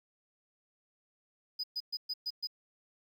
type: tone bursts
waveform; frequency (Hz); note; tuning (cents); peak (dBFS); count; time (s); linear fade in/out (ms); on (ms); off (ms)
triangle; 4976; D#8; -1; -31; 6; 1.59-2.472; 10; 47; 120
effects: tanh soft clip ceiling -27 dBFS + 11-bit